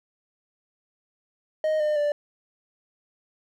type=tone with pitch steps; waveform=triangle; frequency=622.3 / 604.6 / 587.4 Hz; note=D#5 / D#5 / D5; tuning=0 / -50 / 0 cents; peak=-19 dBFS; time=1.64-2.12 s; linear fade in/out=2 ms; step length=160 ms; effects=none